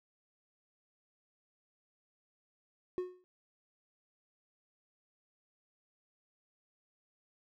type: tone with exponential decay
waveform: triangle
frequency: 364 Hz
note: F#4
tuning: 28 cents flat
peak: -28 dBFS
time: 2.98-3.24 s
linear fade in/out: 0 ms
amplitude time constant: 56 ms
effects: none